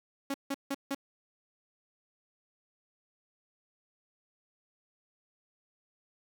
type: tone bursts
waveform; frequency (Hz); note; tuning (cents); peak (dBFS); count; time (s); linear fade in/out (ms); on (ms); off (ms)
sawtooth; 276.5; C#4; -4; -27; 4; 0.3-0.948; 5; 42; 160
effects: 9-bit